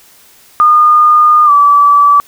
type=tone with pitch glide; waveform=sine; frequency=1219 to 1153.9 Hz; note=D#6 to D6; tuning=-36 to -31 cents; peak=-3 dBFS; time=0.6-2.2 s; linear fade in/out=0 ms; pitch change=-95 cents; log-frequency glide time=1.45-1.51 s; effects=white hiss -43 dBFS RMS until 2.27 s